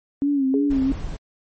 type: tone with vibrato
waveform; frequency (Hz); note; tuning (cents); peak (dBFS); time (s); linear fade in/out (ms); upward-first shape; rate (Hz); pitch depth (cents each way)
sine; 275.6; C#4; -10; -17; 0.22-0.92; 0; sine; 2.9; 80
type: tone with exponential decay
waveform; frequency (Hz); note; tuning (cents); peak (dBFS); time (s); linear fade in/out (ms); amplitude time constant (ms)
sine; 413.7; G#4; -7; -19; 0.54-0.94; 1; 85
type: noise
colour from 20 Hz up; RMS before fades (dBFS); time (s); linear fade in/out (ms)
brown; -29; 0.7-1.17; 10
effects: MP3 32 kbps